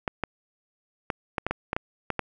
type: clicks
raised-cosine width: 0.5 ms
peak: -11 dBFS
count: 10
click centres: 0.078 / 0.237 / 1.102 / 1.382 / 1.466 / 1.51 / 1.731 / 1.765 / 2.103 / 2.193 s
effects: none